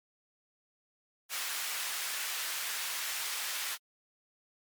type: high-pass noise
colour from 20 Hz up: pink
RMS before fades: -36 dBFS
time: 1.29-3.78 s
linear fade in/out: 50 ms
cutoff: 1500 Hz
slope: 12 dB/octave
effects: MP3 96 kbps